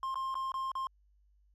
triangle tone with dropouts, 1060 Hz, C6, 22 cents sharp, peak -31 dBFS, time 0.03-0.87 s, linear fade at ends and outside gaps 1 ms, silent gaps 0.144-0.156 / 0.343-0.353 / 0.519-0.541 / 0.717-0.753 s, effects added 50 Hz sine -64 dBFS peak until 1.54 s

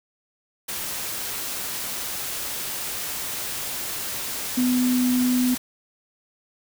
sine tone in noise, 250 Hz, B3, 21 cents sharp, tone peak -18 dBFS, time 4.57-5.55 s, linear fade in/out 10 ms, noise white, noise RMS -30 dBFS, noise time 0.68-5.58 s, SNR +9 dB, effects none

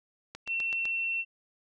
click train, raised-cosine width 0.2 ms, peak -23 dBFS, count 5, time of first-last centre 0.35-0.854 s, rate 7.93 Hz
sine tone, 2706 Hz, E7, 45 cents sharp, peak -28 dBFS, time 0.46-1.25 s, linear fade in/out 50 ms
effects none

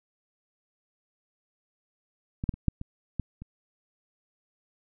clicks, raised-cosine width 5 ms, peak -18 / -11 / -28 / -10 / -23 / -16 / -28 dBFS, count 7, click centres 2.439 / 2.492 / 2.54 / 2.683 / 2.814 / 3.197 / 3.42 s, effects none

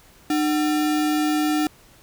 sine tone with sample-and-hold, 303.2 Hz, D#4, 45 cents flat, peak -18 dBFS, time 0.3-1.67 s, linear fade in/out 2 ms, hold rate 1050 Hz, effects pink hiss -52 dBFS RMS until 2.02 s

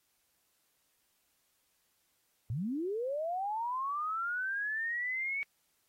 sine linear sweep, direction up, 100 to 2254 Hz, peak -32 dBFS, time 2.5-5.43 s, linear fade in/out 0 ms, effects white hiss -75 dBFS RMS until 5.88 s + AAC 48 kbps

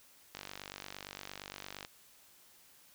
click train, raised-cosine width 0.2 ms, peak -25 dBFS, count 74, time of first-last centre 0.35-1.849 s, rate 48.7 Hz, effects white hiss -62 dBFS RMS until 2.94 s

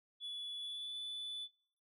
sine tone with pitch glide, 3420 to 3480 Hz, A7 to A7, -50 to -20 cents, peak -39 dBFS, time 0.2-1.48 s, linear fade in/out 50 ms, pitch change +30 cents, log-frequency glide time 0.58-0.95 s, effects noise-tail reverb RT60 0.5 s tail -17 dB re dry + tanh soft clip ceiling -40 dBFS

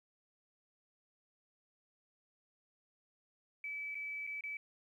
sine tone with dropouts, 2300 Hz, D7, 37 cents flat, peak -39 dBFS, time 3.64-4.57 s, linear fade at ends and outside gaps 2 ms, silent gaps 3.946-3.952 / 4.268-4.273 / 4.409-4.437 s, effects 12-bit

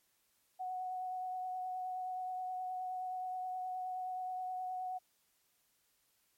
sine tone with vibrato, 739 Hz, F#5, 2 cents flat, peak -37 dBFS, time 0.59-4.99 s, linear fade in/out 20 ms, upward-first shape triangle, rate 9.5 Hz, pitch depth 16 cents each way, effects white hiss -75 dBFS RMS until 6.37 s + MP3 64 kbps

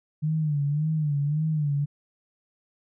sine tone with vibrato, 150 Hz, D3, 37 cents sharp, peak -22 dBFS, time 0.22-1.86 s, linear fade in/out 20 ms, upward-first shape sine, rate 1.8 Hz, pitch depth 92 cents each way, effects none

